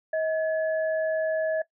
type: tone pair together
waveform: sine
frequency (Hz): 636 / 1702.7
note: D#5 / G#6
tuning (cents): +38 / +43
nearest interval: octave + perfect fourth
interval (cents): 1705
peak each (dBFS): -24 / -32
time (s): 0.13-1.62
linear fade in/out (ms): 5
effects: noise-tail reverb RT60 0.1 s tail -19 dB re dry